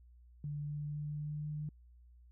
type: tone with pitch steps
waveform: sine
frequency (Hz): 146.83 / 147.77 / 148.71 / 149.66 / 150.61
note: D3 / D3 / D3 / D3 / D3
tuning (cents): 0 / +11 / +22 / +33 / +44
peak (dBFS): -37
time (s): 0.44-1.69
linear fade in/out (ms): 2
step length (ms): 250
effects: added 60 Hz sine -57 dBFS peak until 2.31 s